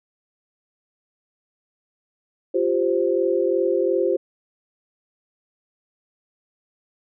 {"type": "chord", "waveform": "sine", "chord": "F suspended second", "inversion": "none", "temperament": "equal", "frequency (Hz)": [349.2, 392, 523.3], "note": ["F4", "G4", "C5"], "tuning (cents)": [0, 0, 0], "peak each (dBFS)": -22, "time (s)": [2.54, 4.17], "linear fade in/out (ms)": 10, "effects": []}